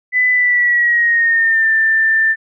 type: tone with pitch glide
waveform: sine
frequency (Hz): 2000 to 1781.8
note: B6 to A6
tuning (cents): +21 to +21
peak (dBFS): -10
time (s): 0.12-2.36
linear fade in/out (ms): 50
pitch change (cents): -200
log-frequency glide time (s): 0.31-1.7
effects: none